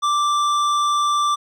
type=tone with hard clipping; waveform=triangle; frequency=1174.7 Hz; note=D6; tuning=in tune; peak=-18 dBFS; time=0.02-1.36 s; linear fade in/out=20 ms; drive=15 dB; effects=none